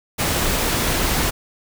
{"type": "noise", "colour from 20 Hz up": "pink", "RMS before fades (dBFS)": -20, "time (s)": [0.18, 1.31], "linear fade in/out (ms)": 20, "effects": []}